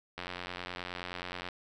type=click train; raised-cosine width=0.3 ms; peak=-22 dBFS; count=118; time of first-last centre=0.18-1.487 s; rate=89.5 Hz; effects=none